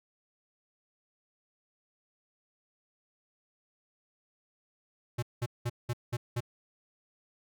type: tone bursts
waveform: square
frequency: 120.2 Hz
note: B2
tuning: 46 cents flat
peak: -30 dBFS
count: 6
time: 5.18-6.406 s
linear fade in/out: 10 ms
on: 46 ms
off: 190 ms
effects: none